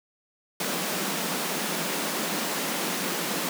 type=high-pass noise; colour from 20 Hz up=pink; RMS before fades=-29 dBFS; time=0.6-3.49 s; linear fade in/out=2 ms; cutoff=160 Hz; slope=96 dB/octave; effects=none